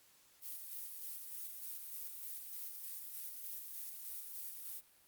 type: noise with tremolo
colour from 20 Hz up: violet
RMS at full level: -45 dBFS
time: 0.41-4.82 s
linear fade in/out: 50 ms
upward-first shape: square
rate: 3.3 Hz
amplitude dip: 30%
effects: white hiss -67 dBFS RMS until 5.07 s + Opus 48 kbps